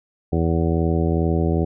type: harmonic tone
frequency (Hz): 82.41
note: E2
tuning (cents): 0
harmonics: 1 / 2 / 3 / 4 / 5 / 6 / 7 / 9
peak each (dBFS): -21 / -22 / -27 / -25 / -26 / -32 / -31 / -32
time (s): 0.32-1.65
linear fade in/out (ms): 10
effects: none